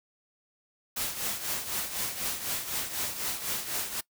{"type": "noise with tremolo", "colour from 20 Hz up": "white", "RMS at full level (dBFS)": -30, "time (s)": [0.96, 4.01], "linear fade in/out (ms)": 10, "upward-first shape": "triangle", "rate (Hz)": 4, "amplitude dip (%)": 70, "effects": ["noise-tail reverb RT60 0.1 s tail -21 dB re dry"]}